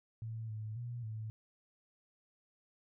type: tone with pitch steps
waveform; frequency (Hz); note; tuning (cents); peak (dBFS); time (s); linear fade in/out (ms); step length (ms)
sine; 112.3 / 108.3 / 120.1 / 109.6; A2 / A2 / B2 / A2; +36 / -27 / -48 / -6; -39; 0.22-1.3; 0; 270
effects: none